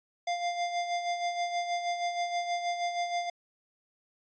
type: tone with tremolo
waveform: square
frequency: 698.5 Hz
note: F5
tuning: in tune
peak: -28 dBFS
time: 0.27-3.3 s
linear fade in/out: 5 ms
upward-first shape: sine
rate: 6.3 Hz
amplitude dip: 55%
effects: resampled to 16000 Hz